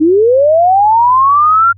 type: linear sweep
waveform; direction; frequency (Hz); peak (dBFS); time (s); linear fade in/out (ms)
sine; up; 296.6 to 1396.9; -5; 0-1.73; 20
effects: added 96 Hz sine -36 dBFS peak until 1.77 s